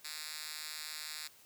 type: tone with high-pass filter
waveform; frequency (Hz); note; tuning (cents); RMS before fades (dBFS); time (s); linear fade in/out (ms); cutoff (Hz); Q
5% pulse; 153.3; D#3; -25; -44; 0.04-1.28; 10; 3300; 1.1
effects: white hiss -61 dBFS RMS until 1.45 s + high-pass 60 Hz 12 dB/octave